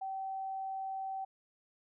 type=tone; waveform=sine; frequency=770 Hz; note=G5; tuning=31 cents flat; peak=-36 dBFS; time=0.01-1.25 s; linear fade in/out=10 ms; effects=none